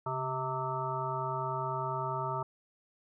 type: harmonic tone with a mistuned harmonic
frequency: 130 Hz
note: C3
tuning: 11 cents flat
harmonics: 1 / 3 / 5 / 7 / 9 / 10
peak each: -38 / -41 / -40 / -36 / -39 / -40 dBFS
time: 0.06-2.43 s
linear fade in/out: 5 ms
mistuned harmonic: 1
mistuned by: +59 cents
effects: none